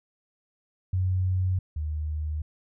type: tone pair in turn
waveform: sine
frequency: 92.5 / 76.58 Hz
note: F#2 / D#2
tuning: 0 / -27 cents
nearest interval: minor third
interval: 327 cents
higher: first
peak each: -22 / -27 dBFS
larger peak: first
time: 0.93-1.59 / 1.76-2.42 s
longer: neither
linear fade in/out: 5 ms
effects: none